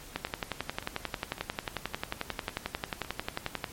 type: two click trains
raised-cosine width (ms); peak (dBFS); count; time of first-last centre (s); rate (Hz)
0.3; -24 / -14; 6 / 40; 0.27-3.048 / 0.16-3.642; 1.8 / 11.2
effects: pink hiss -48 dBFS RMS until 3.72 s + MP3 64 kbps